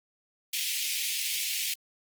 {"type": "high-pass noise", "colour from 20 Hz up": "pink", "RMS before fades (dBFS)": -31, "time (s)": [0.53, 1.74], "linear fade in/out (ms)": 5, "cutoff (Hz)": 2200, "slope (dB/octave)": 48, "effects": ["Opus 24 kbps"]}